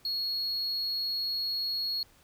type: tone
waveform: triangle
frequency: 4323 Hz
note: C#8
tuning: 44 cents flat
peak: -28 dBFS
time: 0.05-2.03 s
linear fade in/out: 2 ms
effects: pink hiss -61 dBFS RMS until 2.23 s